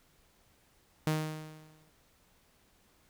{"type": "tone with exponential decay", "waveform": "sawtooth", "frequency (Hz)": 155.56, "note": "D#3", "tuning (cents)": 0, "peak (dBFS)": -22, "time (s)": [1.07, 1.9], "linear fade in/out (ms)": 0, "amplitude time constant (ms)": 180, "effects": ["pink hiss -67 dBFS RMS until 3.09 s"]}